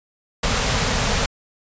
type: band-stop noise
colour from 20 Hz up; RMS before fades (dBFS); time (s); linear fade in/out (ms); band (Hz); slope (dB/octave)
pink; -20; 0.43-1.26; 5; 270 to 400; 96
effects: resampled to 16000 Hz